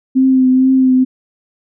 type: tone with vibrato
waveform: sine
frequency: 260 Hz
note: C4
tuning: 11 cents flat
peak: -7 dBFS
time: 0.15-1.05 s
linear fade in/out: 20 ms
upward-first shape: triangle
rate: 2.2 Hz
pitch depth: 28 cents each way
effects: none